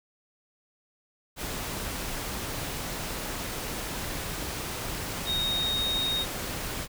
sine tone in noise, 3729 Hz, A#7, in tune, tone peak -26 dBFS, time 5.25-6.26 s, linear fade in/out 50 ms, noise pink, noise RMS -34 dBFS, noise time 1.36-6.88 s, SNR +5 dB, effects none

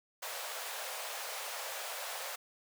pink high-pass noise, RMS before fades -41 dBFS, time 0.22-2.36 s, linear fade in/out 10 ms, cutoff 500 Hz, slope 48 dB/octave, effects none

